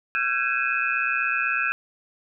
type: tone cluster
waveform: sine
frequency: 1358 / 1528 / 1644 / 2474 / 2602 Hz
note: F6 / G6 / G#6 / D#7 / E7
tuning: -49 / -45 / -18 / -10 / -23 cents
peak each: -28 dBFS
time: 0.15-1.72 s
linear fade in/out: 0 ms
effects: none